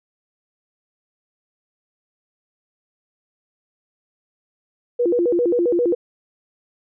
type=tone with vibrato; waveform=sine; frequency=409.4 Hz; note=G#4; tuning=25 cents flat; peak=-15 dBFS; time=4.99-5.95 s; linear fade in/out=10 ms; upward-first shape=square; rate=7.5 Hz; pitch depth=290 cents each way; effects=none